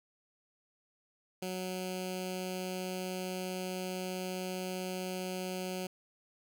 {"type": "tone with notch filter", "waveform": "10% pulse", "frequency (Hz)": 184.6, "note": "F#3", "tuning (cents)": -4, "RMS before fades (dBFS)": -38, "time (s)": [1.42, 5.87], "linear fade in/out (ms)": 5, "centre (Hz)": 1100, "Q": 0.98, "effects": []}